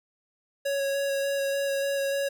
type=tone with vibrato; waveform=square; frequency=554.4 Hz; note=C#5; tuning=in tune; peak=-26 dBFS; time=0.65-2.29 s; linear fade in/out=10 ms; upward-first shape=square; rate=3.4 Hz; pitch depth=9 cents each way; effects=none